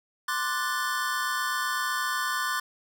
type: chord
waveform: square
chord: D dominant seventh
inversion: third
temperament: equal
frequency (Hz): 1046.5 / 1174.7 / 1480 / 1760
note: C6 / D6 / F#6 / A6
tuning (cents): 0 / 0 / 0 / 0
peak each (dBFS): -33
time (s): 0.28-2.6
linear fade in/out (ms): 5
effects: none